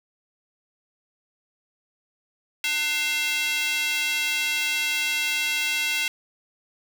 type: tone with high-pass filter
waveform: square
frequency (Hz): 299.5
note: D4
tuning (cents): +34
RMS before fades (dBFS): -25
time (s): 2.64-6.08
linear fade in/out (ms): 2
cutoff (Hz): 2500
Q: 2.7
effects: none